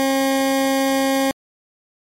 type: tone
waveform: 20% pulse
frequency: 269.7 Hz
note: C#4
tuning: 47 cents flat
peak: -11 dBFS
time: 0-1.31 s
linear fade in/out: 0 ms
effects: MP3 64 kbps